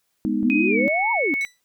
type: chord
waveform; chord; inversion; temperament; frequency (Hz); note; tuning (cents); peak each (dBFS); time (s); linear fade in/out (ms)
sine; G# minor; none; equal; 207.7 / 246.9 / 311.1; G#3 / B3 / D#4; 0 / 0 / 0; -24; 0.25-0.88; 0
type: exponential two-way sweep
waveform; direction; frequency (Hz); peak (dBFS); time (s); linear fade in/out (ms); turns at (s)
sine; up then down; 223.3 to 970 to 259; -21; 0.43-1.34; 0; 1.12
type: tone with pitch glide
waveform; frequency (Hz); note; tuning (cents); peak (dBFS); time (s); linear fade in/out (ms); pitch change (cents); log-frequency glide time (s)
sine; 2510 to 2210; D#7 to C#7; +15 to -6; -21; 0.5-1.45; 0; -221; 0.67-0.8
type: tone with exponential decay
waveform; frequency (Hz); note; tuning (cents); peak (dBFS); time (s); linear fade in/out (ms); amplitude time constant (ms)
15% pulse; 1975.5; B6; 0; -26; 1.41-1.6; 1; 40
effects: white hiss -71 dBFS RMS until 1.64 s